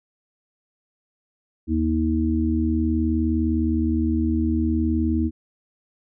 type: harmonic tone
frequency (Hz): 79.5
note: D#2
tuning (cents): +38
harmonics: 1 / 3 / 4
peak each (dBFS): -23 / -23 / -23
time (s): 1.67-5.31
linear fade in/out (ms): 50
effects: none